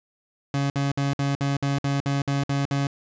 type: tone bursts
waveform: 30% pulse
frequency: 139.9 Hz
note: C#3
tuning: 16 cents sharp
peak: -19 dBFS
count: 11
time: 0.54-2.87 s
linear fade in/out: 2 ms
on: 160 ms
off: 57 ms
effects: resampled to 16000 Hz + 9-bit